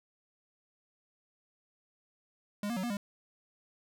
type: tone with pitch steps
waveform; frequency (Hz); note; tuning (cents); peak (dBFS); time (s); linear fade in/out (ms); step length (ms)
square; 205.3 / 237 / 186.4 / 239.6 / 202.1; G#3 / A#3 / F#3 / A#3 / G#3; -20 / +29 / +13 / +48 / -47; -33; 2.63-2.97; 2; 68
effects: none

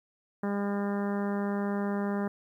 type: harmonic tone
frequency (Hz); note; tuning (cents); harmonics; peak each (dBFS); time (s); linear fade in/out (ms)
201.7; G3; +50; 1 / 2 / 3 / 4 / 5 / 6 / 7 / 8 / 9; -29 / -35 / -39 / -41 / -43 / -45 / -46 / -47 / -48; 0.43-2.28; 5
effects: 11-bit

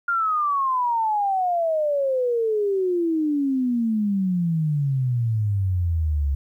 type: exponential sweep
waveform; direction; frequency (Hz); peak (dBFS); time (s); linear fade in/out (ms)
sine; down; 1412 to 68.1; -19; 0.08-6.35; 5
effects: 10-bit

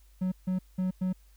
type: tone bursts at uneven times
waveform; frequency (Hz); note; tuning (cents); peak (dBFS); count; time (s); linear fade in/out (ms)
triangle; 185.1; F#3; +1; -24; 4; 0.21-0.32 / 0.47-0.59 / 0.78-0.91 / 1.01-1.13; 10
effects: added 50 Hz sine -55 dBFS peak until 1.36 s + white hiss -67 dBFS RMS until 1.36 s

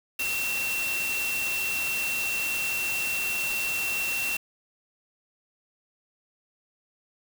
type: tone in noise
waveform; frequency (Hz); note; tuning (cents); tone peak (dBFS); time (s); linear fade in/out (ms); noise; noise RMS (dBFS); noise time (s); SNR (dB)
sine; 2714; E7; +50; -27; 0.19-4.37; 5; white; -33; 0.19-4.37; +3
effects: none

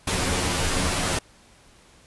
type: noise with comb filter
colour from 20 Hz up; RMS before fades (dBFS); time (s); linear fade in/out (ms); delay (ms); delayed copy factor
pink; -24; 0.07-1.19; 5; 11; +0.95
effects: pink hiss -54 dBFS RMS until 2.06 s + resampled to 24000 Hz

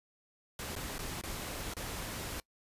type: noise with dropouts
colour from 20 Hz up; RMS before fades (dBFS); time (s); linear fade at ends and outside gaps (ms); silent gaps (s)
pink; -40; 0.59-2.4; 1; 0.753-0.762 / 0.982-0.991 / 1.213-1.236 / 1.737-1.767
effects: noise-tail reverb RT60 0.1 s tail -23 dB re dry + resampled to 32000 Hz

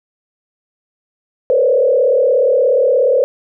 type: tone with frequency modulation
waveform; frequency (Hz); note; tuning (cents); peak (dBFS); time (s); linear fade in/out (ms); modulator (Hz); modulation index
sine; 521; C5; -7; -9; 1.5-3.24; 0; 36.9; 1.4
effects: none

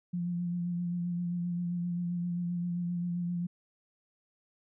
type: tone with vibrato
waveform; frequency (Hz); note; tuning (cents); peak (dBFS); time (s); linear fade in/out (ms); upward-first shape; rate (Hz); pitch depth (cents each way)
sine; 174.61; F3; 0; -30; 0.13-3.47; 10; sine; 7.6; 24
effects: none

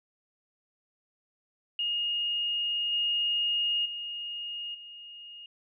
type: tone with level steps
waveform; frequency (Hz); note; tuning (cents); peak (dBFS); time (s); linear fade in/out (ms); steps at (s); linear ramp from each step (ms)
sine; 2853; F7; +36; -27 / -25 / -34 / -43; 1.79-5.46; 2; 2.92 / 3.85 / 4.74; 10
effects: none

